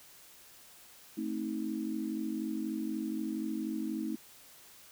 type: chord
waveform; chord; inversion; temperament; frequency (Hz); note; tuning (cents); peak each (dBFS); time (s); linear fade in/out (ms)
sine; A diminished; none; just; 220 / 264 / 316.8; A3 / C4 / Eb4; 0 / +16 / +31; -37 / -39 / -36; 1.17-4.16; 10
effects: white hiss -56 dBFS RMS until 4.91 s